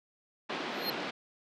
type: band-pass noise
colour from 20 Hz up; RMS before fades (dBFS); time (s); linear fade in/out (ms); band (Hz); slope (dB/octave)
pink; -37; 0.49-1.11; 10; 210 to 4100; 24
type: tone with exponential growth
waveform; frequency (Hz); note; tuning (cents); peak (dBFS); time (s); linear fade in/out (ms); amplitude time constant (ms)
square; 4210; C8; +10; -29; 0.71-0.9; 2; 41
effects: none